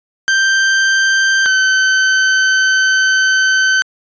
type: tone pair in turn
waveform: 40% pulse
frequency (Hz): 1568 / 1533.1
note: G6 / G6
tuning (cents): 0 / -39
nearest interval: unison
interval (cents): 39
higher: first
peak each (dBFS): -9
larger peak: neither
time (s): 0.28-1.46 / 1.46-3.82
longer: second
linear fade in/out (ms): 0
effects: resampled to 16000 Hz